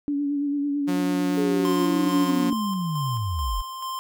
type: tone with vibrato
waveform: sine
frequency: 286.1 Hz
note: D4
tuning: 45 cents flat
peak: -22 dBFS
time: 0.08-2.53 s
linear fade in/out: 0 ms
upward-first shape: sine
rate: 9 Hz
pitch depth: 30 cents each way
type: tone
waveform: sawtooth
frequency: 179.8 Hz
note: F#3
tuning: 49 cents flat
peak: -22 dBFS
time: 0.87-2.51 s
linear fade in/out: 20 ms
type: linear sweep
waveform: sine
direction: down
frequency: 428.6 to 36.61 Hz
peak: -24 dBFS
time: 1.37-3.62 s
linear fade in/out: 10 ms
type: tone with tremolo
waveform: square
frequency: 1048 Hz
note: C6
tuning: 2 cents sharp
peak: -29 dBFS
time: 1.65-3.99 s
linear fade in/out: 0 ms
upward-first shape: square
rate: 2.3 Hz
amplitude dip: 40%
effects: none